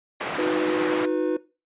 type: band-pass noise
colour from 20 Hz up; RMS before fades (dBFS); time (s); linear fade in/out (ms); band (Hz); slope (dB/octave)
white; -30; 0.2-1.06; 10; 190 to 1700; 12
type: chord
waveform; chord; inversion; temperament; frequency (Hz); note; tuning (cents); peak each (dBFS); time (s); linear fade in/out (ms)
triangle; B major; first; equal with one note detuned; 311.1 / 361.3 / 493.9; D#4 / F#4 / B4; 0 / -41 / 0; -24; 0.38-1.37; 5
effects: noise-tail reverb RT60 0.3 s tail -19 dB re dry + resampled to 8000 Hz